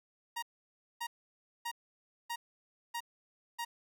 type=tone bursts; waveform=sawtooth; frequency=940 Hz; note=A#5; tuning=14 cents sharp; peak=-32 dBFS; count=6; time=0.36-3.65 s; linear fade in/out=10 ms; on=65 ms; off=580 ms; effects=none